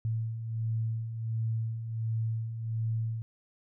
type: beating tone pair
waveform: sine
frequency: 111.4 / 112.8 Hz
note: A2 / A2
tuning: +22 / +44 cents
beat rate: 1.4 Hz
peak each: -38 / -30 dBFS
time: 0.05-3.22 s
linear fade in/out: 0 ms
effects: none